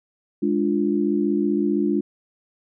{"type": "chord", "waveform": "sine", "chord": "D diminished", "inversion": "second", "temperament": "equal", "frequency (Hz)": [207.7, 293.7, 349.2], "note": ["Ab3", "D4", "F4"], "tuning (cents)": [0, 0, 0], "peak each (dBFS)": [-23, -22, -23], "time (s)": [0.42, 2.01], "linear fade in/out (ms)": 10, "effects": []}